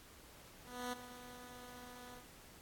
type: tone with ADSR envelope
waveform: 10% pulse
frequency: 246.9 Hz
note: B3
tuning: in tune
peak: -30 dBFS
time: 0.64-2.28 s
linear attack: 290 ms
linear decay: 8 ms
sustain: -14 dB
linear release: 130 ms
effects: pink hiss -59 dBFS RMS until 2.61 s + AAC 64 kbps